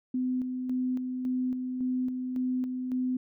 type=tone with tremolo; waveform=sine; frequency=254.1 Hz; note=B3; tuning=49 cents sharp; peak=-26 dBFS; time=0.14-3.17 s; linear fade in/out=5 ms; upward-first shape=square; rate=1.8 Hz; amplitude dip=40%; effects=none